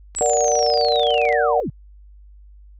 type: click train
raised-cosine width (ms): 0.2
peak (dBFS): -18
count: 33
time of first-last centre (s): 0.15-1.326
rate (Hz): 27.2
type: linear sweep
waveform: sine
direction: down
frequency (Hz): 7902 to 87.31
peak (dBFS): -22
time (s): 0.16-1.7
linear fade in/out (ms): 5
type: chord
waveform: sine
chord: Bb augmented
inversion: none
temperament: equal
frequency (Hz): 466.2 / 587.3 / 740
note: Bb4 / D5 / F#5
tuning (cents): 0 / 0 / 0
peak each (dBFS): -20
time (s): 0.21-1.6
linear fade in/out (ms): 0
effects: added 50 Hz sine -42 dBFS peak until 2.79 s